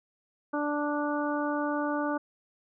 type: harmonic tone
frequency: 293.7 Hz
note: D4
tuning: in tune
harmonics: 1 / 2 / 3 / 4 / 5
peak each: -30 / -33 / -35 / -36 / -37 dBFS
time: 0.53-2.18 s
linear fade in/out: 10 ms
effects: none